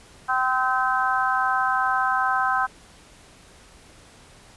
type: harmonic tone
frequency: 257.5 Hz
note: C4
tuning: 28 cents flat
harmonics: 3 / 4 / 5 / 6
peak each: -25 / -25 / -25 / -25 dBFS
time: 0.28-2.67 s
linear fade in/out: 20 ms
effects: pink hiss -50 dBFS RMS until 4.56 s + resampled to 24000 Hz